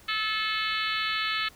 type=harmonic tone; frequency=434.2 Hz; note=A4; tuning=23 cents flat; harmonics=3 / 4 / 5 / 6 / 7 / 8 / 9 / 10; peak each=-32 / -33 / -34 / -35 / -35 / -36 / -37 / -37 dBFS; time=0.08-1.49 s; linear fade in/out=10 ms; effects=pink hiss -54 dBFS RMS until 1.55 s